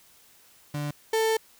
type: tone pair in turn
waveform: 35% pulse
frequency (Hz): 146.83 / 443.9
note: D3 / A4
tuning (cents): 0 / +15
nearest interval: octave + perfect fifth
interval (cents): 1915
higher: second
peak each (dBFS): -27 / -20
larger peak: second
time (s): 0.74-0.91 / 1.13-1.37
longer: second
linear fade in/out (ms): 5
effects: white hiss -57 dBFS RMS until 1.59 s